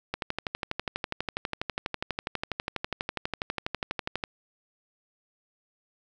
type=click train; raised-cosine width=0.3 ms; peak=-13 dBFS; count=51; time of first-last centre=0.14-4.238 s; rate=12.2 Hz; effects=none